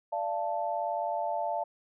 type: chord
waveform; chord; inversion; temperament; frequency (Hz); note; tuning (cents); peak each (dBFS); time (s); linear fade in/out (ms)
sine; D minor; none; equal with one note detuned; 587.3 / 686.1 / 880; D5 / F5 / A5; 0 / -31 / 0; -35 / -32 / -33; 0.12-1.64; 10
effects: none